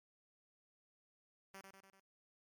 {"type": "tone with echo", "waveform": "5% pulse", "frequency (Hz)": 193.7, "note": "G3", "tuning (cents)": -20, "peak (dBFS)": -40, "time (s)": [1.54, 1.61], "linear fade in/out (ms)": 2, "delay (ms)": 97, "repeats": 4, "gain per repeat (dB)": -4, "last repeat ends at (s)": 1.998, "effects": ["MP3 96 kbps"]}